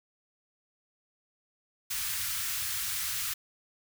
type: band-stop noise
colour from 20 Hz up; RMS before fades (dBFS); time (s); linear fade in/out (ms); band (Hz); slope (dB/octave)
white; -33; 1.9-3.34; 10; 130 to 1200; 24
effects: none